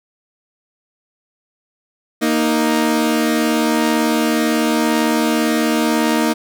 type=tone pair together; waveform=sawtooth; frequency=233.1 / 311.1 Hz; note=A#3 / D#4; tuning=0 / 0 cents; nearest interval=perfect fourth; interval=500 cents; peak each=-13 dBFS; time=2.21-6.34 s; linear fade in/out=20 ms; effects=none